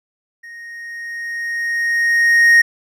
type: tone with level ramp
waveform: triangle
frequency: 1864.7 Hz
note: A#6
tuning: in tune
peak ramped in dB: -32 to -4 dBFS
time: 0.43-2.62 s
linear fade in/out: 10 ms
effects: none